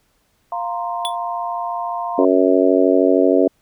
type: chord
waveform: sine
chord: F suspended fourth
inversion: none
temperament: equal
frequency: 698.5 / 932.3 / 1046.5 Hz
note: F5 / Bb5 / C6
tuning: 0 / 0 / 0 cents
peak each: -24 / -26 / -27 dBFS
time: 0.52-2.25 s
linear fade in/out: 2 ms
type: tone with exponential decay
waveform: square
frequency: 3441 Hz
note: A7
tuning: 39 cents flat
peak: -18 dBFS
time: 1.05-1.16 s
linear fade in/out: 0 ms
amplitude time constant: 22 ms
type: harmonic tone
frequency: 93 Hz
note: F#2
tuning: 9 cents sharp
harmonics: 3 / 4 / 5 / 6 / 7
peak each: -16 / -17 / -18 / -19 / -19 dBFS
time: 2.18-3.48 s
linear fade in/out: 5 ms
effects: pink hiss -63 dBFS RMS until 3.61 s